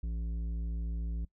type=tone with tanh clipping; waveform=sine; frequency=56.7 Hz; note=A#1; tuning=47 cents flat; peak=-34 dBFS; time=0.03-1.25 s; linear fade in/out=5 ms; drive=10 dB; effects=noise-tail reverb RT60 0.1 s tail -21 dB re dry